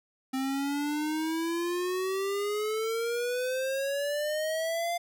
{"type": "exponential sweep", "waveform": "square", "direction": "up", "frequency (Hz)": [261.6, 698.5], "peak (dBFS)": -29, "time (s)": [0.33, 4.98], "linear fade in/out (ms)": 10, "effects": []}